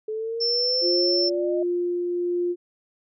sine exponential sweep, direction up, 430.1 to 622 Hz, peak -26 dBFS, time 0.08-1.63 s, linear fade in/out 5 ms
sine tone, 5360 Hz, E8, 28 cents sharp, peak -21 dBFS, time 0.4-1.3 s, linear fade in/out 20 ms
sine tone with tremolo, 351.7 Hz, F4, 12 cents sharp, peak -21 dBFS, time 0.81-2.56 s, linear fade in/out 50 ms, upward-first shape triangle, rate 1.4 Hz, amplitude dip 25%
effects none

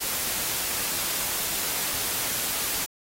white noise, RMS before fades -28 dBFS, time 0-2.86 s, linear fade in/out 20 ms, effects AAC 48 kbps

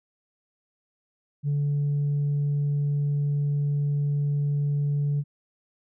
sine tone, 144.4 Hz, D3, 29 cents flat, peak -20 dBFS, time 1.43-5.24 s, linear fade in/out 50 ms, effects tanh soft clip ceiling -20 dBFS

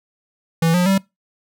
square tone with pitch steps, 164.81 / 178.69 / 193.74 Hz, E3 / F3 / G3, 0 / +40 / -20 cents, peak -14 dBFS, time 0.62-0.98 s, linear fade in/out 5 ms, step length 120 ms, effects noise-tail reverb RT60 0.2 s tail -23 dB re dry

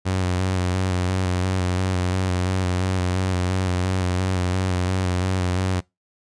sawtooth tone with vibrato, 92 Hz, F#2, 9 cents flat, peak -16 dBFS, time 0.05-5.81 s, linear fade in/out 20 ms, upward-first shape square, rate 2.9 Hz, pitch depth 31 cents each way, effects noise-tail reverb RT60 0.2 s tail -23 dB re dry + resampled to 22050 Hz

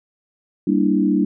sine chord, E half-diminished seventh, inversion first, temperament equal, 196 / 233.1 / 293.7 / 329.6 Hz, G3 / Bb3 / D4 / E4, 0 / 0 / 0 / 0 cents, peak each -19 / -22 / -18 / -22 dBFS, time 0.67-1.25 s, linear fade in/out 5 ms, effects none

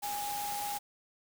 sine tone in noise, 821 Hz, G#5, 20 cents flat, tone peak -35 dBFS, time 0.02-0.79 s, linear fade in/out 20 ms, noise white, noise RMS -40 dBFS, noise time 0.02-0.79 s, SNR +2 dB, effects none

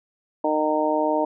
harmonic tone, 153.5 Hz, D#3, 23 cents flat, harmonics 2 / 3 / 4 / 5 / 6, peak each -25 / -28 / -23 / -29 / -25 dBFS, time 0.44-1.25 s, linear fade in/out 5 ms, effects none

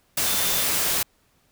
sine tone in noise, 3553 Hz, A7, 16 cents sharp, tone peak -32 dBFS, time 0.26-0.64 s, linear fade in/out 5 ms, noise white, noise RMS -23 dBFS, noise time 0.17-1.03 s, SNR -12 dB, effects pink hiss -64 dBFS RMS until 1.51 s

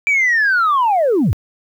sine linear sweep, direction down, 2349 to 65.8 Hz, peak -10 dBFS, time 0.07-1.33 s, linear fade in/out 0 ms, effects tanh soft clip ceiling -9 dBFS + 8-bit

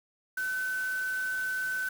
sine tone in noise, 1518 Hz, F#6, 44 cents sharp, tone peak -29 dBFS, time 0.37-1.89 s, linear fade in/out 5 ms, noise white, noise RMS -45 dBFS, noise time 0.37-1.89 s, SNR +13 dB, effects none

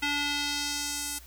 square tone with band-pass filter sweep, 288.9 Hz, D4, 28 cents flat, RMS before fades -31 dBFS, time 0.02-1.19 s, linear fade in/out 10 ms, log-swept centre 2600 to 9600 Hz, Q 1.3, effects added 60 Hz sine -49 dBFS peak until 1.26 s + white hiss -53 dBFS RMS until 1.26 s

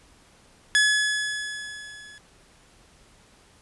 sawtooth tone with level ramp, 1700 Hz, G#6, 40 cents sharp, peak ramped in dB -12 to -41 dBFS, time 0.75-2.18 s, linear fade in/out 0 ms, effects pink hiss -56 dBFS RMS until 3.61 s + resampled to 24000 Hz

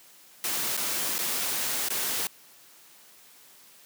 white noise with dropouts, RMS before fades -29 dBFS, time 0.44-2.27 s, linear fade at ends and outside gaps 1 ms, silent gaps 0.768-0.775 / 1.182-1.189 / 1.886-1.903 s, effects white hiss -54 dBFS RMS until 3.85 s + high-pass 150 Hz 12 dB/octave

